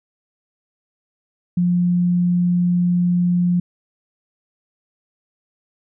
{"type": "tone", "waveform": "sine", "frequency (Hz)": 176.6, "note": "F3", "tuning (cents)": 20, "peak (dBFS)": -14, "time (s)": [1.57, 3.6], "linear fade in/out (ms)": 5, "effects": []}